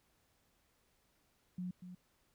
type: tone with echo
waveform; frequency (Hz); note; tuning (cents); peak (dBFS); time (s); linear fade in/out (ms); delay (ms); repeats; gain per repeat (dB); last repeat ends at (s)
sine; 180.6; F#3; -42; -38; 1.58-1.71; 5; 240; 1; -9; 1.95
effects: pink hiss -75 dBFS RMS until 2.34 s